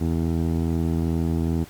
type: tone with low-pass filter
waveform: 15% pulse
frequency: 82.41 Hz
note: E2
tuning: in tune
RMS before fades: -23 dBFS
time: 0-1.65 s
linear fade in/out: 20 ms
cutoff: 450 Hz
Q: 0.81
effects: pink hiss -47 dBFS RMS until 1.69 s + Opus 48 kbps